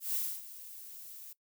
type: noise with ADSR envelope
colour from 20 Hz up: violet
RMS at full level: -32 dBFS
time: 0-1.33 s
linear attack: 140 ms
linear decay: 270 ms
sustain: -16 dB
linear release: 6 ms
effects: noise-tail reverb RT60 0.1 s tail -20 dB re dry